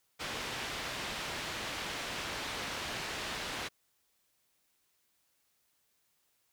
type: low-pass noise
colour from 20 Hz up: white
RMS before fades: -39 dBFS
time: 0.19-3.69 s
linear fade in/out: 20 ms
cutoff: 3500 Hz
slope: 12 dB/octave
effects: white hiss -75 dBFS RMS until 6.52 s